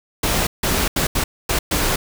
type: noise bursts at uneven times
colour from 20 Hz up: pink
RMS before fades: -19 dBFS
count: 6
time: 0.23-0.47 / 0.63-0.88 / 0.96-1.07 / 1.15-1.24 / 1.49-1.59 / 1.71-1.96 s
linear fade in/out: 5 ms
effects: none